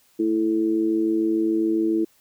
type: tone with amplitude modulation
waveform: sine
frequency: 330 Hz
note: E4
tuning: 2 cents sharp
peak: -15 dBFS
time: 0.19-2.05 s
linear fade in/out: 10 ms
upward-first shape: sine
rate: 107 Hz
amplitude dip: 75%
effects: white hiss -60 dBFS RMS until 2.2 s